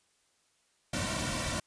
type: noise with comb filter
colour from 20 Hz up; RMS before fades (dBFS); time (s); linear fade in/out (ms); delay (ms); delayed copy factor
pink; -33; 0.93-1.6; 5; 2.4; -1
effects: white hiss -71 dBFS RMS until 1.66 s + resampled to 22050 Hz